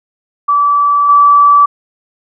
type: tone with level steps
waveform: sine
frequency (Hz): 1155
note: D6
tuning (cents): -29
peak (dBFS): -7 / -3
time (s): 0.48-1.66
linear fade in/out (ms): 10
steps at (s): 1.09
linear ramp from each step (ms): 2
effects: none

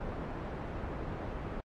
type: low-pass noise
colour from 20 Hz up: pink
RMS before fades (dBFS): -39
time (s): 0-1.61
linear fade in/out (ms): 10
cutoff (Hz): 1100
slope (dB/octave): 12
effects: AAC 48 kbps

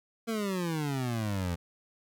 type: exponential sweep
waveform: 25% pulse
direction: down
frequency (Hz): 232.1 to 83.7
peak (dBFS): -26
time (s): 0.27-1.56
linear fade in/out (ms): 20
effects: none

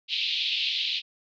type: band-pass noise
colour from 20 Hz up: white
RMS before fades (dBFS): -28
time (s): 0.08-1.02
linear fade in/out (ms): 50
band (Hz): 2600 to 4100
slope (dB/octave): 48
effects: none

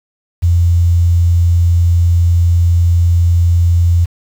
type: tone with quantisation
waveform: sine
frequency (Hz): 86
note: F2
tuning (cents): -26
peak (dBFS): -7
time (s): 0.42-4.06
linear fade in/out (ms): 20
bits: 6
effects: none

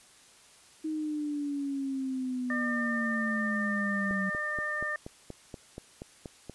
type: exponential sweep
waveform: sine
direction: down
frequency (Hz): 314.7 to 191.1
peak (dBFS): -30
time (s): 0.84-4.3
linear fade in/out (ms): 10
type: harmonic tone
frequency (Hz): 602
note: D5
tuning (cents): +43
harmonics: 1 / 2 / 3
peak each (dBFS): -40 / -38 / -31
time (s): 2.5-4.96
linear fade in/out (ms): 2
type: click train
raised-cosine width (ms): 2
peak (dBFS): -26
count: 11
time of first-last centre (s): 4.11-6.497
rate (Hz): 4.19
effects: white hiss -57 dBFS RMS until 6.54 s + resampled to 24000 Hz

